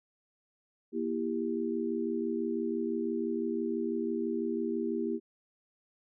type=chord; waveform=sine; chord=E diminished; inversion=second; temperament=just; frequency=237.3 / 329.6 / 395.6 Hz; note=Bb3 / E4 / G4; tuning=+31 / 0 / +16 cents; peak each=-34 dBFS; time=0.92-5.2 s; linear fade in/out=50 ms; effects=none